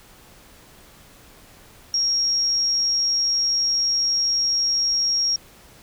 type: tone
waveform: sine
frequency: 5588 Hz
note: F8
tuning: in tune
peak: -18 dBFS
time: 1.94-5.36 s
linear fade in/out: 2 ms
effects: pink hiss -49 dBFS RMS until 5.82 s